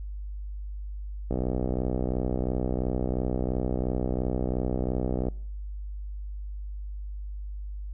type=click train; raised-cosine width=2 ms; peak=-15 dBFS; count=251; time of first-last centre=1.31-5.285 s; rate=62.9 Hz; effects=noise-tail reverb RT60 0.7 s tail -26 dB re dry + added 50 Hz sine -33 dBFS peak until 7.93 s